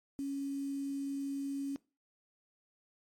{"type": "tone with quantisation", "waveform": "sine", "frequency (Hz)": 277.2, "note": "C#4", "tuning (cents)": 0, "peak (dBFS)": -34, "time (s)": [0.19, 1.76], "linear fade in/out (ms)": 0, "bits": 9, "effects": ["noise-tail reverb RT60 0.3 s tail -21 dB re dry", "MP3 64 kbps"]}